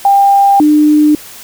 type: tone pair in turn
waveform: sine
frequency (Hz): 796 / 300.8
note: G5 / D4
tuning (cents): +26 / +42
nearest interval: octave + perfect fourth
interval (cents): 1684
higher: first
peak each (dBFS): -4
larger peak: neither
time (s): 0.05-0.6 / 0.6-1.15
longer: neither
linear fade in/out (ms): 2
effects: white hiss -32 dBFS RMS until 1.43 s